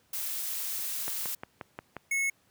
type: noise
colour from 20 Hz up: blue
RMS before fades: -34 dBFS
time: 0.13-1.35 s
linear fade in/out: 5 ms
type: click train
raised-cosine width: 0.5 ms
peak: -22 dBFS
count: 6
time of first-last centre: 1.08-1.967 s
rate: 5.64 Hz
type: tone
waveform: square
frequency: 2191 Hz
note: C#7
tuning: 21 cents flat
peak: -27 dBFS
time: 2.11-2.3 s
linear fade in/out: 5 ms
effects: pink hiss -67 dBFS RMS until 2.5 s + high-pass 80 Hz 12 dB/octave